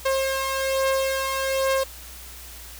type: beating tone pair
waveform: sawtooth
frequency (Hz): 534 / 535.2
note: C5 / C5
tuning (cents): +35 / +39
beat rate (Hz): 1.2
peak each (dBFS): -24 / -19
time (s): 0.05-1.84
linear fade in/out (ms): 10
effects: added 60 Hz sine -43 dBFS peak until 2.79 s + white hiss -42 dBFS RMS until 2.79 s